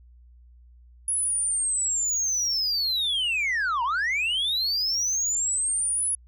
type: linear two-way sweep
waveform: sine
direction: down then up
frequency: 10440 to 912 to 10440 Hz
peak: -20 dBFS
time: 1.08-6.15 s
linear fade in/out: 2 ms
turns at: 3.83 s
effects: tanh soft clip ceiling -22 dBFS + added 60 Hz sine -49 dBFS peak until 6.27 s